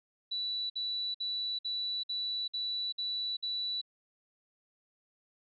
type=tone bursts; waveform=sine; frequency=3951 Hz; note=B7; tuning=in tune; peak=-32 dBFS; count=8; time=0.31-3.815 s; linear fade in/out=10 ms; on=390 ms; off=55 ms; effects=none